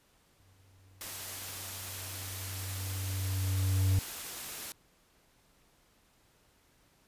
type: tone with exponential growth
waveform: triangle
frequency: 95 Hz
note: F#2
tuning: 46 cents sharp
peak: -21 dBFS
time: 0.4-3.99 s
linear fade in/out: 0 ms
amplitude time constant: 780 ms
type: noise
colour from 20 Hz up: white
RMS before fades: -41 dBFS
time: 1.01-4.72 s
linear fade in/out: 0 ms
effects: pink hiss -67 dBFS RMS until 7.07 s + resampled to 32000 Hz